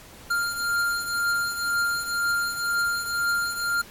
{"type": "beating tone pair", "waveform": "square", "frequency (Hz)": [1396.9, 1398.9], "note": ["F6", "F6"], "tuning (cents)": [0, 2], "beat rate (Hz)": 2, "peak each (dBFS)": [-25, -31], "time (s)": [0.3, 3.82], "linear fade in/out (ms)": 10, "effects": ["pink hiss -47 dBFS RMS until 3.9 s", "AAC 64 kbps"]}